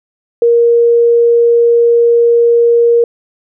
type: tone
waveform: sine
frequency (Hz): 470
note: A#4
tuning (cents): +14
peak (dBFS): -5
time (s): 0.42-3.04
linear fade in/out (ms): 2
effects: none